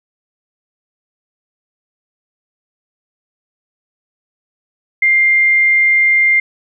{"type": "tone", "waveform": "sine", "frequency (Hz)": 2100, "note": "C7", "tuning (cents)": 6, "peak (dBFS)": -8, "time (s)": [5.02, 6.4], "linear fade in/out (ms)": 5, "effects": []}